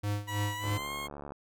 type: tone with tremolo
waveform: square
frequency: 103 Hz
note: G#2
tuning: 14 cents flat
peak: -29 dBFS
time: 0.03-0.78 s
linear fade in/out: 10 ms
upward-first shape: sine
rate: 3.2 Hz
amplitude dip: 85%
type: tone with pitch glide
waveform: 20% pulse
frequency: 971 to 1077.4 Hz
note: B5 to C#6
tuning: -30 to -50 cents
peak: -31 dBFS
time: 0.27-1.08 s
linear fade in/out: 20 ms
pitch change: +180 cents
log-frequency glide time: 0.55-0.94 s
type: click train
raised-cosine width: 1 ms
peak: -28 dBFS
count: 50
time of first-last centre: 0.64-1.321 s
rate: 72 Hz
effects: none